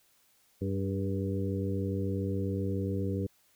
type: harmonic tone with a mistuned harmonic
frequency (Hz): 96.9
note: G2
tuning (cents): -20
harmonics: 1 / 2 / 3 / 4 / 5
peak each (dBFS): -32 / -35 / -37 / -38 / -39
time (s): 0.61-3.27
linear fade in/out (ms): 10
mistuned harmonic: 4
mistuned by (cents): +43
effects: white hiss -67 dBFS RMS until 3.55 s